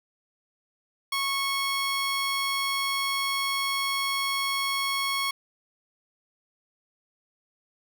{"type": "tone", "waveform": "15% pulse", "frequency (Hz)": 1100, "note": "C#6", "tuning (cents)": -14, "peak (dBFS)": -19, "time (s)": [1.12, 5.31], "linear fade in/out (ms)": 5, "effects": []}